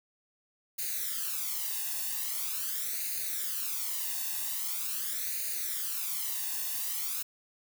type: noise with flanger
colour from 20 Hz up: blue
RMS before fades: -34 dBFS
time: 0.78-7.23 s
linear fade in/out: 10 ms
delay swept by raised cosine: 0.45 to 1.12 ms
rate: 0.43 Hz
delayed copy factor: +0.75
effects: none